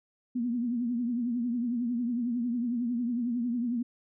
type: tone with vibrato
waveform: sine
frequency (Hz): 239.9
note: A#3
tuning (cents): +50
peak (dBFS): -27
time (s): 0.35-3.83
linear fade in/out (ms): 10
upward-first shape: triangle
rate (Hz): 11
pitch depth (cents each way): 100
effects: none